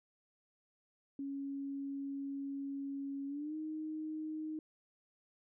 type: tone with pitch glide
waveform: sine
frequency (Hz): 277.2 to 311.1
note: C#4 to D#4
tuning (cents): 0 to 0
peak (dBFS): -38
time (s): 1.19-4.59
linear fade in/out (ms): 2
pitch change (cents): +200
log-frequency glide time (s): 3.27-3.55
effects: none